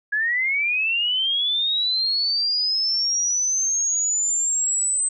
sine linear sweep, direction up, 1661.2 to 8220 Hz, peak -19 dBFS, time 0.12-5.09 s, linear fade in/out 10 ms, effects none

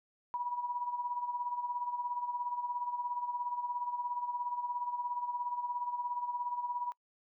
sine tone with tremolo, 972 Hz, B5, 28 cents flat, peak -31 dBFS, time 0.34-6.92 s, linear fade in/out 0 ms, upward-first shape sine, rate 17 Hz, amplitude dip 65%, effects noise-tail reverb RT60 0.1 s tail -26 dB re dry

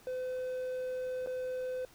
triangle tone with dropouts, 509 Hz, C5, 48 cents flat, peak -32 dBFS, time 0.07-1.85 s, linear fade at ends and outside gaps 1 ms, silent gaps 1.262-1.272 s, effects pink hiss -60 dBFS RMS until 1.94 s

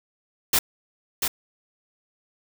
white noise with echo, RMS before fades -19 dBFS, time 0.53-0.59 s, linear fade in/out 5 ms, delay 690 ms, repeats 1, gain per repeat -5 dB, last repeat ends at 1.28 s, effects none

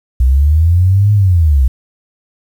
sine linear two-way sweep, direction up then down, 60.9 to 105.5 to 60.9 Hz, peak -6 dBFS, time 0.2-1.68 s, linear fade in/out 5 ms, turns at 1.13 s, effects 7-bit

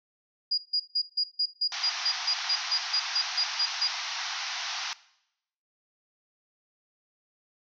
sine tone bursts, 4869 Hz, D#8, 38 cents flat, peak -23 dBFS, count 16, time 0.51-3.88 s, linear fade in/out 10 ms, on 70 ms, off 150 ms
white band-pass noise, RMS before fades -34 dBFS, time 1.72-4.93 s, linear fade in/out 0 ms, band 700 to 6000 Hz, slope 96 dB/octave
effects noise-tail reverb RT60 0.8 s tail -19 dB re dry

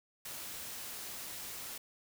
white noise, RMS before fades -44 dBFS, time 0.25-1.78 s, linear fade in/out 5 ms, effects none

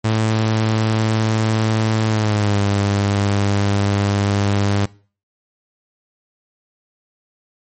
sawtooth tone with pitch glide, 110 to 100.87 Hz, A2 to G2, 0 to +50 cents, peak -11 dBFS, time 0.04-4.86 s, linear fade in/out 10 ms, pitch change -150 cents, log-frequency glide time 2.07-2.6 s, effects noise-tail reverb RT60 0.4 s tail -21 dB re dry + MP3 32 kbps

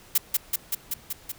blue noise with echo, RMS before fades -20 dBFS, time 0.15-0.18 s, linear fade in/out 5 ms, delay 190 ms, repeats 6, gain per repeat -2 dB, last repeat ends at 1.32 s, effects pink hiss -51 dBFS RMS until 1.38 s

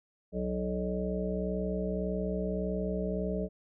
harmonic tone with a mistuned harmonic, 61.74 Hz, B1, in tune, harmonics 1 / 3 / 5 / 7 / 9 / 10, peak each -38 / -33 / -43 / -36 / -41 / -38 dBFS, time 0.32-3.49 s, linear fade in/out 50 ms, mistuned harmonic 1, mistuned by +30 cents, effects none

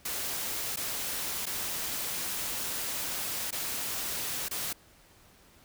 white noise with dropouts, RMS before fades -34 dBFS, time 0.05-4.73 s, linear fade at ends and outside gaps 5 ms, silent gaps 0.761-0.77 / 1.457-1.465 / 3.508-3.525 / 4.485-4.51 s, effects pink hiss -59 dBFS RMS until 5.64 s

